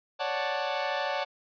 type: chord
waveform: sawtooth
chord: D major seventh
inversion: third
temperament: equal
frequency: 554.4 / 587.3 / 740 / 880 Hz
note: C#5 / D5 / F#5 / A5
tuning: 0 / 0 / 0 / 0 cents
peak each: -30 dBFS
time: 0.19-1.25 s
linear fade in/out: 20 ms
effects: resampled to 11025 Hz